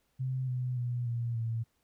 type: tone with pitch steps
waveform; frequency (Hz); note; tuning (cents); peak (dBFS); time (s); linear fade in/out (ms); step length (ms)
sine; 130 / 125.86 / 121.86 / 117.98 / 114.22; C3 / B2 / B2 / A#2 / A#2; -11 / +33 / -23 / +21 / -35; -30; 0.19-1.64; 20; 290
effects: pink hiss -75 dBFS RMS until 1.83 s